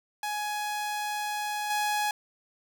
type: tone with level steps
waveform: sawtooth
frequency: 837 Hz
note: G#5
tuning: 13 cents sharp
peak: -26 / -22 dBFS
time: 0.23-2.11 s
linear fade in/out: 2 ms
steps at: 1.7 s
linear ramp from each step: 5 ms
effects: none